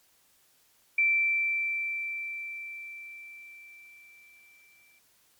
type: tone with exponential decay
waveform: sine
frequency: 2340 Hz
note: D7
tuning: 7 cents flat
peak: -20 dBFS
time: 0.98-4.99 s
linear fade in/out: 5 ms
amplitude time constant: 870 ms
effects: white hiss -65 dBFS RMS until 5.39 s + MP3 96 kbps